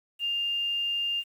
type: tone with quantisation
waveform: sine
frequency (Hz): 2804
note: F7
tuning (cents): +6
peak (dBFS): -26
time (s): 0.19-1.24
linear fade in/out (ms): 50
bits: 9
effects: none